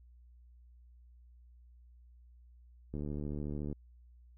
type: click train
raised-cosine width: 3 ms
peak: -27 dBFS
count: 59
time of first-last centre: 2.94-3.727 s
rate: 73.7 Hz
effects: added 60 Hz sine -56 dBFS peak until 4.37 s